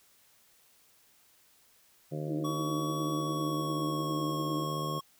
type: harmonic tone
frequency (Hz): 76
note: D#2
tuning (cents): -40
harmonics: 2 / 3 / 4 / 5 / 6 / 7 / 8 / 9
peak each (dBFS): -35 / -48 / -42 / -42 / -46 / -42 / -48 / -49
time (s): 2.11-5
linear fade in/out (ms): 20
type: tone with vibrato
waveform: sine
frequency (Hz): 311.1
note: D#4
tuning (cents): 0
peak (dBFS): -34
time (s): 2.28-4.64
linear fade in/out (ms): 10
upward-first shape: sine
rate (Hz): 10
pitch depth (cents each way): 79
type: tone with pitch glide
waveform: square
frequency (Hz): 1125 to 1093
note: C#6 to C#6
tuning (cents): +25 to -25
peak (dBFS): -36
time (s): 2.44-5.01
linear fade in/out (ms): 10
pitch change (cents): -50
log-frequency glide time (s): 3.14-4.35
effects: white hiss -64 dBFS RMS until 5.19 s